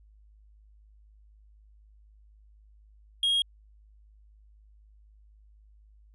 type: tone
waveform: triangle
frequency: 3267 Hz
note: G#7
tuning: 29 cents flat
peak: -21 dBFS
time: 3.23-3.42 s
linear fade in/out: 2 ms
effects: added 52 Hz sine -54 dBFS peak until 6.14 s + resampled to 24000 Hz